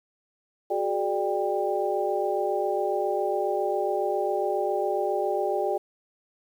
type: tone cluster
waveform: sine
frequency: 371.5 / 418.8 / 594 / 794 Hz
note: F#4 / G#4 / D5 / G5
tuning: +7 / +15 / +20 / +22 cents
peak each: -29 dBFS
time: 0.7-5.78 s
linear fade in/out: 10 ms
effects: 9-bit